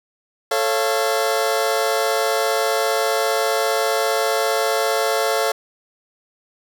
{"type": "chord", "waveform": "sawtooth", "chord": "A augmented", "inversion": "none", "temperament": "just", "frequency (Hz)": [440, 550, 687.5], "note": ["A4", "C#5", "E#5"], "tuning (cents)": [0, -14, -27], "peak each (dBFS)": -18, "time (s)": [0.51, 5.52], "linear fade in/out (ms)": 5, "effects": []}